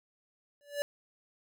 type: tone with exponential growth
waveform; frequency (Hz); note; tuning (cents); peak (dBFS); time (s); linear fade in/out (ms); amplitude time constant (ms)
square; 577; D5; -31; -27; 0.61-0.82; 0; 45
effects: none